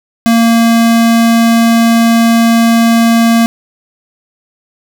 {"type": "tone", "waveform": "square", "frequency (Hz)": 230.2, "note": "A#3", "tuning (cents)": -22, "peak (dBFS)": -6, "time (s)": [0.26, 3.46], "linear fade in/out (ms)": 0, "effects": []}